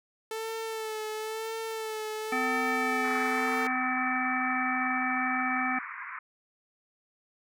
sawtooth tone with vibrato, 440 Hz, A4, in tune, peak -29 dBFS, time 0.31-3.67 s, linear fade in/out 2 ms, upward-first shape sine, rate 0.98 Hz, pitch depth 35 cents each way
harmonic tone, 255.4 Hz, C4, 42 cents flat, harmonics 1 / 3 / 5 / 7 / 9, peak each -33 / -33 / -33 / -33 / -33 dBFS, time 2.32-5.79 s, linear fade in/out 5 ms
pink band-pass noise, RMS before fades -40 dBFS, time 3.04-6.19 s, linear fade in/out 5 ms, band 1000 to 2300 Hz, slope 96 dB/octave
effects none

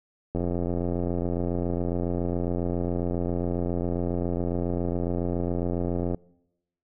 click train, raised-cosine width 2 ms, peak -15 dBFS, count 507, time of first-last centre 0.35-6.146 s, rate 87.3 Hz, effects noise-tail reverb RT60 0.9 s tail -24 dB re dry

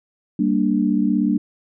sine chord, G minor, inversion none, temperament equal with one note detuned, 196 / 232.1 / 293.7 Hz, G3 / Bb3 / D4, 0 / -7 / 0 cents, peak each -20 dBFS, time 0.39-1.38 s, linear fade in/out 5 ms, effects none

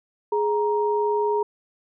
sine tone pair together, 417.8 / 938 Hz, G#4 / A#5, +10 / +11 cents, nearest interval octave + major second, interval 1401 cents, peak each -21 / -24 dBFS, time 0.32-1.43 s, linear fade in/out 5 ms, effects none

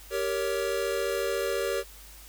square chord, G diminished, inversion none, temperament equal with one note detuned, 392 / 466.2 / 562.4 Hz, G4 / Bb4 / Db5, 0 / 0 / +25 cents, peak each -32 dBFS, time 0.1-1.84 s, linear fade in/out 50 ms, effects added 50 Hz sine -49 dBFS peak until 2.28 s + white hiss -50 dBFS RMS until 2.28 s

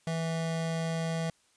square tone pair together, 164 / 656 Hz, E3 / E5, -9 / -9 cents, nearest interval 2 octaves, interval 2400 cents, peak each -31 / -38 dBFS, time 0.07-1.3 s, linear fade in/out 2 ms, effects white hiss -67 dBFS RMS until 1.56 s + resampled to 22050 Hz

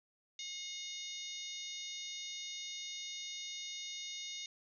harmonic tone with a mistuned harmonic, 720 Hz, F#5, 47 cents flat, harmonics 3 / 4 / 5 / 6 / 7 / 8 / 9, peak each -51 / -51 / -45 / -55 / -53 / -52 / -49 dBFS, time 0.39-4.46 s, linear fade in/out 2 ms, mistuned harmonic 5, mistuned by +36 cents, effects none

